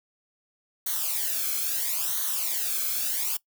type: noise with flanger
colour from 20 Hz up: blue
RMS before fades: -28 dBFS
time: 0.86-3.37 s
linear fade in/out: 5 ms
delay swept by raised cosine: 0.39 to 1.08 ms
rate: 0.75 Hz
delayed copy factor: -0.8
effects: noise-tail reverb RT60 0.1 s tail -21 dB re dry

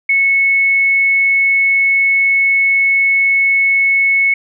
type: tone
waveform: sine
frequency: 2201 Hz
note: C#7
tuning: 13 cents flat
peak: -9 dBFS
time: 0.09-4.34 s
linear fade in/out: 5 ms
effects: none

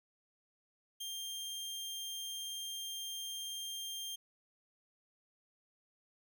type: tone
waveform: sawtooth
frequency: 3191 Hz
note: G7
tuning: 30 cents sharp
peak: -37 dBFS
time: 1-4.16 s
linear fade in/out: 10 ms
effects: none

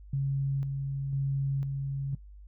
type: tone with tremolo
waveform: sine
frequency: 137.5 Hz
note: C#3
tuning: 14 cents flat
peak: -26 dBFS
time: 0.13-2.15 s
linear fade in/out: 5 ms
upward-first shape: square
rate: 1 Hz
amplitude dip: 35%
effects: noise-tail reverb RT60 0.1 s tail -20 dB re dry + added 50 Hz sine -46 dBFS peak until 2.47 s

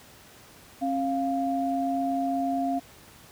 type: tone pair together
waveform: sine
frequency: 270.1 / 698.5 Hz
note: C#4 / F5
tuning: -45 / 0 cents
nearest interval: octave + major third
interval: 1645 cents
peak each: -27 dBFS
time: 0.81-2.8 s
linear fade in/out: 20 ms
effects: pink hiss -51 dBFS RMS until 3.31 s + high-pass 60 Hz 12 dB/octave

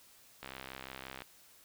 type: click train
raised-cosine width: 0.3 ms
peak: -27 dBFS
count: 53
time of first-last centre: 0.43-1.22 s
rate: 65.8 Hz
effects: white hiss -61 dBFS RMS until 1.64 s

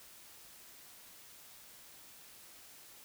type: silence
effects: white hiss -56 dBFS RMS until 3.04 s

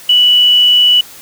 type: tone with quantisation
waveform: sine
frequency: 2955 Hz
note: F#7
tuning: 3 cents flat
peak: -5 dBFS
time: 0.09-1.01 s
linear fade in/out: 5 ms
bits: 5
effects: white hiss -35 dBFS RMS until 1.21 s

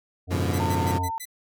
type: harmonic tone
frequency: 90.5 Hz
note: F#2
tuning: 38 cents flat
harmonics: 1 / 3 / 5 / 7 / 8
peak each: -26 / -36 / -40 / -43 / -44 dBFS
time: 0.27-1.11 s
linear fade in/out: 50 ms
type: chord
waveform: 20% pulse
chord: G# diminished seventh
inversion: none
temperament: equal with one note detuned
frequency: 103.83 / 123.47 / 143.4 / 174.61 Hz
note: G#2 / B2 / D3 / F3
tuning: 0 / 0 / -41 / 0 cents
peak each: -26 dBFS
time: 0.3-0.99 s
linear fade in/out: 20 ms
type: tone bursts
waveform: 5% pulse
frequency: 2002 Hz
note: B6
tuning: 23 cents sharp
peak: -24 dBFS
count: 5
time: 0.53-1.255 s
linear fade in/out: 10 ms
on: 57 ms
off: 110 ms
type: tone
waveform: sine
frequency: 902 Hz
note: A5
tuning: 43 cents sharp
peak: -27 dBFS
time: 0.6-1.18 s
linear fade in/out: 0 ms
effects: none

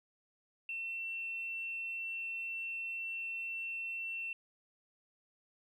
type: tone with tanh clipping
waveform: triangle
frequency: 2699 Hz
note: E7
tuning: 40 cents sharp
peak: -37 dBFS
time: 0.69-4.33 s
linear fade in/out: 2 ms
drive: 3 dB
effects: none

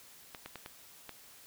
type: clicks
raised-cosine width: 0.3 ms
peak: -27 dBFS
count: 5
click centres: 0.348 / 0.46 / 0.557 / 0.661 / 1.093 s
effects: white hiss -56 dBFS RMS until 1.46 s

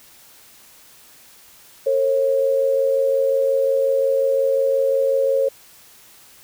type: tone pair together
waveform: sine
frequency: 454.4 / 540 Hz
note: A#4 / C#5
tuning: -44 / -45 cents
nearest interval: minor third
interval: 299 cents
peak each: -22 / -16 dBFS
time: 1.86-5.49 s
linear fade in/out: 10 ms
effects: white hiss -48 dBFS RMS until 6.43 s

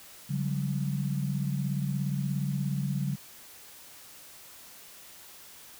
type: tone cluster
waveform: sine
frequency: 141.2 / 181.7 / 198.5 Hz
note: C#3 / F#3 / G3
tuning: +32 / -31 / +22 cents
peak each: -29 / -34 / -35 dBFS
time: 0.29-3.16 s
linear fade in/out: 20 ms
effects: white hiss -50 dBFS RMS until 5.79 s

